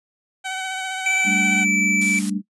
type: tone with vibrato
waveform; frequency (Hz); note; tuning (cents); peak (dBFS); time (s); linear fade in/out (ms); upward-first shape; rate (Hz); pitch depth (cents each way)
15% pulse; 757; F#5; +39; -19; 0.44-1.65; 20; sine; 15; 21
type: tone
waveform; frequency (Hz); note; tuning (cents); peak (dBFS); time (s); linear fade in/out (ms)
square; 2317; D7; -24; -18; 1.06-2.19; 2
type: chord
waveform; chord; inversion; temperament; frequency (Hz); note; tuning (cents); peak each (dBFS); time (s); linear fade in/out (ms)
sine; G suspended second; none; equal; 196 / 220 / 293.7; G3 / A3 / D4; 0 / 0 / 0; -23 / -27 / -28; 1.24-2.42; 50
type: noise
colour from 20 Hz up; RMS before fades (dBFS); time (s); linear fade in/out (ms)
blue; -28; 2.01-2.3; 5
effects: noise-tail reverb RT60 0.1 s tail -21 dB re dry + resampled to 24000 Hz